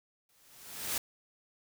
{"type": "noise with exponential growth", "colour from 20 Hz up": "white", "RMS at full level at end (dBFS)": -31, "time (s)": [0.29, 0.98], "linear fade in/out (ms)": 2, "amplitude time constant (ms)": 150, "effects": []}